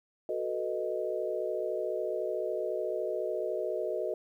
sine chord, B dominant seventh, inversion second, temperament equal, 370 / 440 / 493.9 / 622.3 Hz, F#4 / A4 / B4 / D#5, 0 / 0 / 0 / 0 cents, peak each -36 / -36 / -37 / -34 dBFS, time 0.29-4.14 s, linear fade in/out 2 ms, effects 11-bit

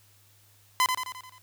sawtooth tone with echo, 1016 Hz, B5, 49 cents sharp, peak -16 dBFS, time 0.8-0.86 s, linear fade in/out 0 ms, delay 87 ms, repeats 6, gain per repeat -5 dB, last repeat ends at 1.382 s, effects added 101 Hz sine -61 dBFS peak until 1.42 s + white hiss -61 dBFS RMS until 1.42 s

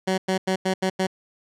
15% pulse tone bursts at uneven times, 188.3 Hz, F#3, 31 cents sharp, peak -14 dBFS, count 6, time 0.07-0.18 / 0.28-0.38 / 0.47-0.56 / 0.65-0.74 / 0.82-0.9 / 0.99-1.07 s, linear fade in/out 10 ms, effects low-pass 8000 Hz 12 dB/octave

